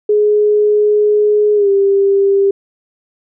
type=tone with pitch glide; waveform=sine; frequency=419.1 to 395.6 Hz; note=G#4 to G4; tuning=+16 to +16 cents; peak=-8 dBFS; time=0.09-2.51 s; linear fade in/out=5 ms; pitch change=-100 cents; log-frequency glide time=1.55-1.69 s; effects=none